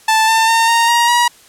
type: tone with pitch steps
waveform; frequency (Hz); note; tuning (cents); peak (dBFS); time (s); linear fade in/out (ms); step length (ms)
sawtooth; 880 / 895.4 / 911 / 927 / 943.2 / 959.6; A5 / A5 / A#5 / A#5 / A#5 / A#5; 0 / +30 / -40 / -10 / +20 / +50; -6; 0.08-1.28; 5; 200
effects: white hiss -45 dBFS RMS until 1.48 s + low-pass 11000 Hz 12 dB/octave